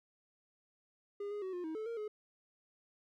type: tone with pitch steps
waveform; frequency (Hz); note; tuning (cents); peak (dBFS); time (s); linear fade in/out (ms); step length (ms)
triangle; 406.3 / 414.2 / 376.1 / 355.9 / 317.6 / 435.2 / 463.8 / 424; G#4 / G#4 / F#4 / F4 / D#4 / A4 / A#4 / G#4; -38 / -5 / +28 / +33 / +36 / -19 / -9 / +36; -36; 1.2-2.08; 5; 110
effects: none